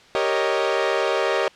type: chord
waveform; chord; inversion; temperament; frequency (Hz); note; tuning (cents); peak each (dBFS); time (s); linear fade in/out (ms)
sawtooth; Eb dominant seventh; first; equal; 392 / 466.2 / 554.4 / 622.3; G4 / Bb4 / Db5 / Eb5; 0 / 0 / 0 / 0; -21; 0.15-1.48; 0
effects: white hiss -49 dBFS RMS until 1.55 s + low-pass 4000 Hz 12 dB/octave